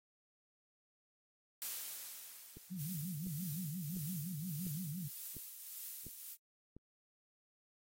blue noise with exponential decay, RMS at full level -40 dBFS, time 1.62-3.97 s, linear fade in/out 0 ms, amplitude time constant 510 ms
click train, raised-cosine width 3 ms, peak -40 dBFS, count 7, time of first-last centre 2.57-6.766 s, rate 1.43 Hz
sine tone with vibrato, 164.81 Hz, E3, in tune, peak -40 dBFS, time 2.7-5.09 s, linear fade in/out 20 ms, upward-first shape sine, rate 5.8 Hz, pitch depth 250 cents each way
violet noise with tremolo, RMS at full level -44 dBFS, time 2.76-6.37 s, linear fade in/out 50 ms, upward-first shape triangle, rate 1.7 Hz, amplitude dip 50%
effects AAC 48 kbps

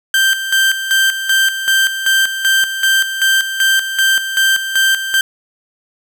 30% pulse tone with tremolo, 1568 Hz, G6, in tune, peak -7 dBFS, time 0.14-5.21 s, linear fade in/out 2 ms, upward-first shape square, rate 2.6 Hz, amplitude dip 65%, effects none

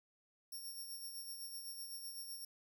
5% pulse tone with tremolo, 5510 Hz, F8, 24 cents flat, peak -38 dBFS, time 0.52-2.45 s, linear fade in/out 5 ms, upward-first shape sine, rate 7.9 Hz, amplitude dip 45%, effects none

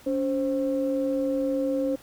sine tone pair together, 281.8 / 527 Hz, C#4 / C5, +29 / +12 cents, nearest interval major seventh, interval 1083 cents, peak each -25 dBFS, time 0.06-1.96 s, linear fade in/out 10 ms, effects tanh soft clip ceiling -16 dBFS + pink hiss -52 dBFS RMS until 2.02 s

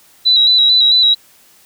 sine tone with vibrato, 3925 Hz, B7, 11 cents flat, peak -7 dBFS, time 0.25-1.15 s, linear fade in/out 20 ms, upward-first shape square, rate 4.5 Hz, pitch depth 29 cents each way, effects white hiss -48 dBFS RMS until 1.65 s

